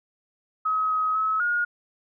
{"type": "tone with pitch steps", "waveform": "sine", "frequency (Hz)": [1274, 1267, 1289, 1433], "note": ["D#6", "D#6", "E6", "F6"], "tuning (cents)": [41, 31, -39, 44], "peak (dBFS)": -21, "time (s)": [0.65, 1.65], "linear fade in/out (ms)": 10, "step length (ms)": 250, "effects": []}